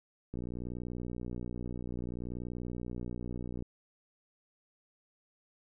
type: click train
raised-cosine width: 3 ms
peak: -27 dBFS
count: 200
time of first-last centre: 0.34-3.624 s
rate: 60.6 Hz
effects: none